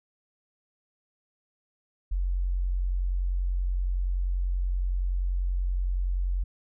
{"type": "tone", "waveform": "sine", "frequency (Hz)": 45.25, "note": "F#1", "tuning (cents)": -38, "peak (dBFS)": -24, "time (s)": [2.11, 6.44], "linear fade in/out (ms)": 10, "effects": []}